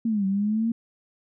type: linear two-way sweep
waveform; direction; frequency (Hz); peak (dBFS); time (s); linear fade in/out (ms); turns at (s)
sine; down then up; 233.1 to 190.4 to 233.1; -21; 0.05-0.72; 5; 0.26
effects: none